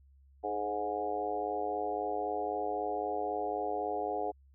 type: harmonic tone with a mistuned harmonic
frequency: 103.83 Hz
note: G#2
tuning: in tune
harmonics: 3 / 4 / 5 / 6 / 7 / 8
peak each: -43 / -37 / -40 / -43 / -35 / -41 dBFS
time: 0.43-4.32 s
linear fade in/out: 20 ms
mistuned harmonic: 4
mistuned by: +24 cents
effects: added 68 Hz sine -58 dBFS peak until 4.54 s